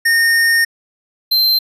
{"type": "tone pair in turn", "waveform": "square", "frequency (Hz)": [1836, 4122], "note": ["A#6", "C8"], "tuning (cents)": [-27, -27], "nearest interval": "octave + major second", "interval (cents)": 1400, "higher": "second", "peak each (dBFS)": -11, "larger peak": "neither", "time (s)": [[0.05, 0.65], [1.31, 1.59]], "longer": "first", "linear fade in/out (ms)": 10, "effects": ["resampled to 32000 Hz"]}